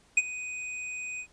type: tone with ADSR envelope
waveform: square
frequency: 2495 Hz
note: D#7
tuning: 4 cents sharp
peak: -17 dBFS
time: 0.17-1.27 s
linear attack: 6 ms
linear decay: 37 ms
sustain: -18 dB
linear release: 72 ms
effects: pink hiss -62 dBFS RMS until 1.32 s + resampled to 22050 Hz